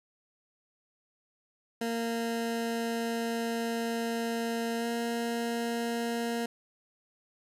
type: tone with pitch glide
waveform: 20% pulse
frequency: 230.9 to 233.7 Hz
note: A#3 to A#3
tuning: -16 to +5 cents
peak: -25 dBFS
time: 1.81-6.46 s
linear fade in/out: 5 ms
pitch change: +21 cents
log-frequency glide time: 4.77-4.86 s
effects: resampled to 32000 Hz + 11-bit